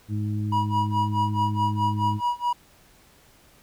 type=harmonic tone; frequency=105.2 Hz; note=G#2; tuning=23 cents sharp; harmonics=1 / 2 / 3; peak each=-25 / -31 / -35 dBFS; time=0.08-2.21 s; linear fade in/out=50 ms
type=tone with tremolo; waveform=triangle; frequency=967 Hz; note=B5; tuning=37 cents flat; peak=-18 dBFS; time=0.52-2.53 s; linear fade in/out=5 ms; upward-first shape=sine; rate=4.7 Hz; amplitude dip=95%
effects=pink hiss -56 dBFS RMS until 3.62 s